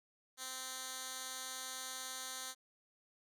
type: tone with band-pass filter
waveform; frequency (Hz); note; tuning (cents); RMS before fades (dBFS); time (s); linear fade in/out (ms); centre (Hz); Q
10% pulse; 259.5; C4; -14; -45; 0.37-2.55; 50; 7500; 0.86
effects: none